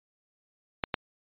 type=clicks; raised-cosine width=0.3 ms; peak=-10 dBFS; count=2; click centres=0.838 / 0.942 s; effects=resampled to 8000 Hz